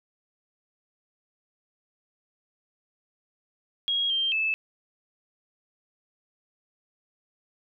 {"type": "tone with pitch steps", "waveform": "sine", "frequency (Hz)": [3286, 3150, 2619], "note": ["G#7", "G7", "E7"], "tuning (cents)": [-19, 8, -12], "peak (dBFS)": -23, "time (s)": [3.88, 4.54], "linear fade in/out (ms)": 0, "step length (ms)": 220, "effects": []}